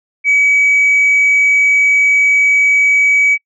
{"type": "tone", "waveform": "sine", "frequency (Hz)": 2275, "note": "C#7", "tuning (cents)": 44, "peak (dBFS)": -6, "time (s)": [0.24, 3.38], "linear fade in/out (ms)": 50, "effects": ["noise-tail reverb RT60 0.1 s tail -26 dB re dry", "tanh soft clip ceiling -5 dBFS"]}